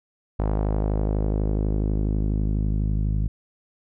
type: tone with low-pass filter sweep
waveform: sawtooth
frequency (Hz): 52.1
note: G#1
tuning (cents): +6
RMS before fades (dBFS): -23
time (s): 0.39-3.28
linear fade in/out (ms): 5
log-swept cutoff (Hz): 860 to 160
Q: 1.2
effects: none

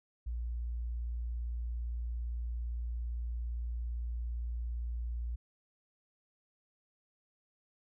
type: tone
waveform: sine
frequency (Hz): 58.8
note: A#1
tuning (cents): +16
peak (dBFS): -34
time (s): 0.26-5.36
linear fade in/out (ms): 10
effects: none

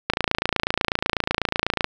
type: click train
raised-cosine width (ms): 0.3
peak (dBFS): -3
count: 50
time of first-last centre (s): 0.1-1.844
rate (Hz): 28.1
effects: none

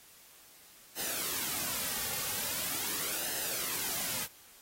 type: noise with flanger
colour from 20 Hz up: white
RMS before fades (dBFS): -35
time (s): 0.95-4.28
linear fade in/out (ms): 50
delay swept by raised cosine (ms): 0.86 to 3.06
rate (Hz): 0.42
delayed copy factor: -0.55
effects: white hiss -57 dBFS RMS until 4.61 s + AAC 48 kbps

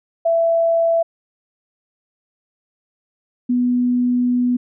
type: tone pair in turn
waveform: sine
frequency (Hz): 666 / 246.4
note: E5 / B3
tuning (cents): +18 / -4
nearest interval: octave + perfect fourth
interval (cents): 1722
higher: first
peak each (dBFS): -13 / -14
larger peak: first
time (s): 0.25-1.03 / 3.49-4.57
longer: second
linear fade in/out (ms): 10
effects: none

